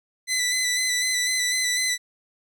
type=tone with vibrato; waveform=15% pulse; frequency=2003 Hz; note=B6; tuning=24 cents sharp; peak=-15 dBFS; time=0.27-1.98 s; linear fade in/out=50 ms; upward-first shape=square; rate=4 Hz; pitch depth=24 cents each way; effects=none